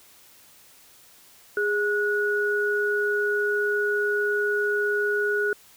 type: tone pair together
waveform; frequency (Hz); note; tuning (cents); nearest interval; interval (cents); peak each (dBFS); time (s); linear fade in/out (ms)
sine; 412.4 / 1461.6; G#4 / F#6; -12 / -22; octave + minor seventh; 2190; -24; 1.57-5.53; 2
effects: white hiss -53 dBFS RMS until 5.76 s